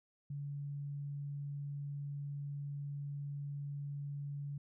sine tone, 142.8 Hz, D3, 48 cents flat, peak -39 dBFS, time 0.3-4.58 s, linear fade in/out 5 ms, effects none

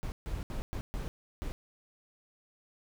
brown noise bursts at uneven times, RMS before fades -36 dBFS, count 6, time 0.03-0.12 / 0.26-0.43 / 0.5-0.62 / 0.73-0.81 / 0.94-1.08 / 1.42-1.52 s, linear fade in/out 0 ms, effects none

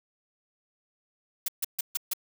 blue noise bursts, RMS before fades -28 dBFS, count 5, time 1.46-2.135 s, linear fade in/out 5 ms, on 23 ms, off 140 ms, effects none

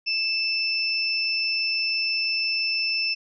sine tone pair together, 2637 / 5311 Hz, E7 / E8, 0 / +12 cents, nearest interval octave, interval 1212 cents, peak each -25 dBFS, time 0.06-3.15 s, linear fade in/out 20 ms, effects none

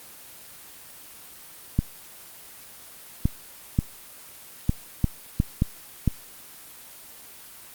clicks, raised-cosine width 5 ms, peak -7 dBFS, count 8, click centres 1.79 / 3.255 / 3.789 / 4.694 / 5.043 / 5.401 / 5.621 / 6.077 s, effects white hiss -45 dBFS RMS until 7.74 s + Opus 24 kbps

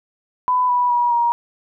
sine tone with pitch steps, 1000 / 981.7 / 963.7 / 946.1 Hz, B5 / B5 / B5 / A#5, +21 / -11 / -43 / +25 cents, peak -14 dBFS, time 0.48-1.32 s, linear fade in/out 0 ms, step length 210 ms, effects none

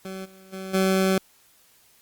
20% pulse tone with level steps, 190 Hz, F#3, 46 cents sharp, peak -28 / -43 / -28 / -14 dBFS, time 0.05-1.18 s, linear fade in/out 2 ms, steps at 0.24 / 0.52 / 0.73 s, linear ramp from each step 20 ms, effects white hiss -58 dBFS RMS until 2.01 s + Opus 48 kbps

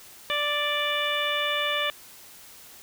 harmonic tone, 587.3 Hz, D5, in tune, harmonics 1 / 2 / 3 / 4 / 5 / 6, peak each -31 / -31 / -31 / -31 / -31 / -31 dBFS, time 0.3-1.9 s, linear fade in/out 0 ms, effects white hiss -48 dBFS RMS until 2.82 s

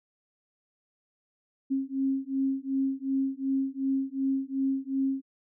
sine beating tone pair, 267.9 / 270.6 Hz, C4 / C#4, +41 / -42 cents, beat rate 2.7 Hz, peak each -29 dBFS, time 1.7-5.22 s, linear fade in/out 20 ms, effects none

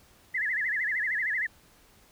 sine tone with vibrato, 1864.7 Hz, A#6, in tune, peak -26 dBFS, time 0.34-1.47 s, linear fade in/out 10 ms, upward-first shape sine, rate 13 Hz, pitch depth 190 cents each way, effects pink hiss -59 dBFS RMS until 2.11 s

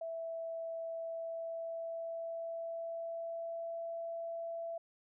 sine tone with pitch glide, 659.3 to 668.5 Hz, E5 to E5, 0 to +24 cents, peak -38 dBFS, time 0.01-4.78 s, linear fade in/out 5 ms, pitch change +24 cents, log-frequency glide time 0.84-3.78 s, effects none

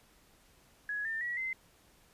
sine tone with pitch steps, 1677 / 1797.4 / 1926.4 / 2065 Hz, G#6 / A6 / B6 / C7, +16 / +36 / -44 / -23 cents, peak -33 dBFS, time 0.89-1.53 s, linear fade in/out 2 ms, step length 160 ms, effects pink hiss -64 dBFS RMS until 2.13 s + resampled to 32000 Hz

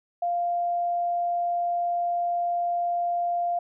sine tone, 697 Hz, F5, 4 cents flat, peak -23 dBFS, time 0.22-3.59 s, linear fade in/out 5 ms, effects none

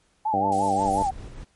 sine tone with vibrato, 824 Hz, G#5, 14 cents flat, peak -21 dBFS, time 0.25-1.11 s, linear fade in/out 10 ms, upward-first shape sine, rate 5.6 Hz, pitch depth 130 cents each way
harmonic tone, 98.3 Hz, G2, 5 cents sharp, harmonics 1 / 2 / 3 / 4 / 5 / 6 / 7 / 8, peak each -36 / -31 / -31 / -36 / -32 / -32 / -30 / -42 dBFS, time 0.33-1.03 s, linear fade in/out 10 ms
violet noise, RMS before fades -35 dBFS, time 0.52-1.09 s, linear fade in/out 2 ms
brown noise with tremolo, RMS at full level -36 dBFS, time 0.78-1.45 s, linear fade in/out 20 ms, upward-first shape square, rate 5 Hz, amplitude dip 30%
effects pink hiss -65 dBFS RMS until 1.55 s + MP3 48 kbps

